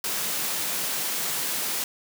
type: high-pass noise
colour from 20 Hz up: white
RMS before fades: -28 dBFS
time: 0.04-1.84 s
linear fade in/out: 2 ms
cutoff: 130 Hz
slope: 96 dB/octave
effects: none